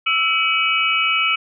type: tone cluster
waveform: sine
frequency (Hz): 1321 / 2287 / 2545 / 2943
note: E6 / D7 / D#7 / F#7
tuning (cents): +3 / -47 / +39 / -10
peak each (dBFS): -21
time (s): 0.06-1.36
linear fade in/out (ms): 10
effects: none